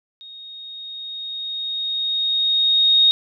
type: tone with level ramp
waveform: sine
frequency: 3729 Hz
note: A#7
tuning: in tune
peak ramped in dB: -37 to -10 dBFS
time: 0.21-3.11 s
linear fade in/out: 0 ms
effects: none

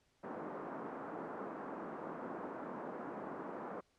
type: band-pass noise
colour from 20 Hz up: pink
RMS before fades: -45 dBFS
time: 0.23-3.81 s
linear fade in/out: 10 ms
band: 210 to 1300 Hz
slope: 24 dB/octave
effects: pink hiss -75 dBFS RMS until 3.98 s + low-pass 8000 Hz 12 dB/octave

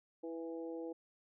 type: harmonic tone with a mistuned harmonic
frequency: 164.81 Hz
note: E3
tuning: in tune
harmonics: 2 / 3 / 4 / 5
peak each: -43 / -44 / -56 / -56 dBFS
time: 0.23-0.93 s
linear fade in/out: 10 ms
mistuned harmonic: 4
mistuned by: +16 cents
effects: none

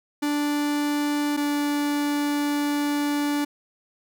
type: tone pair in turn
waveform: 45% pulse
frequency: 292.8 / 290.9 Hz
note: D4 / D4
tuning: -5 / -16 cents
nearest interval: unison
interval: 11 cents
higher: first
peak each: -22 dBFS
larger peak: neither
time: 0.22-1.37 / 1.37-3.45 s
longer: second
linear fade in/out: 10 ms
effects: none

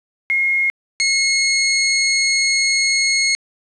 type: tone pair in turn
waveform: sine / 20% pulse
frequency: 2150 / 2167 Hz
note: C7 / C#7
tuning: +47 / -40 cents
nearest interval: unison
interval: 13 cents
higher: second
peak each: -14 / -9 dBFS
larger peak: second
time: 0.3-0.7 / 1-3.35 s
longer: second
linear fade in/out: 0 ms
effects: resampled to 24000 Hz + 8-bit

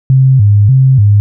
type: tone with vibrato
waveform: sine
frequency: 116.54 Hz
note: A#2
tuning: in tune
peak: -3 dBFS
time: 0.1-1.2 s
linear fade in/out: 0 ms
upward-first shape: square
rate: 1.7 Hz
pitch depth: 220 cents each way
effects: none

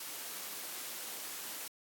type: high-pass noise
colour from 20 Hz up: white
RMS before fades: -43 dBFS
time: 0-1.68 s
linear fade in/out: 5 ms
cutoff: 220 Hz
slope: 12 dB/octave
effects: AAC 64 kbps

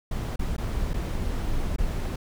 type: noise with dropouts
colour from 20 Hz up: brown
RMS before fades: -27 dBFS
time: 0.11-2.16 s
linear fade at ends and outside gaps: 5 ms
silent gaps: 0.36-0.392 / 0.566-0.58 / 0.935-0.94 / 1.762-1.783 s
effects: none

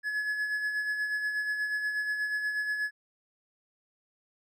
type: tone with tremolo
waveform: triangle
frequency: 1700 Hz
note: G#6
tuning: 40 cents sharp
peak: -25 dBFS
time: 0.03-2.91 s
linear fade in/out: 50 ms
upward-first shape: sine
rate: 8.3 Hz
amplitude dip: 45%
effects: none

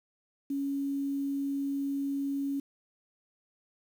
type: tone with quantisation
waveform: sine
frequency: 278.3 Hz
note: C#4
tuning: 7 cents sharp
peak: -29 dBFS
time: 0.5-2.6 s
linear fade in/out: 5 ms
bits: 9
effects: none

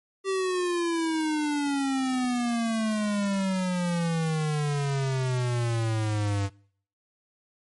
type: exponential sweep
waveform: square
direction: down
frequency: 390 to 98 Hz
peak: -25 dBFS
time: 0.24-6.5 s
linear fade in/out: 50 ms
effects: noise-tail reverb RT60 0.6 s tail -25 dB re dry + MP3 48 kbps

